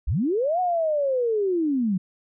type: linear two-way sweep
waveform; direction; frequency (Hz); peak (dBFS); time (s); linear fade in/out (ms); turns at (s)
sine; up then down; 40.9 to 740 to 175.2; -20; 0.07-1.98; 10; 0.6
effects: none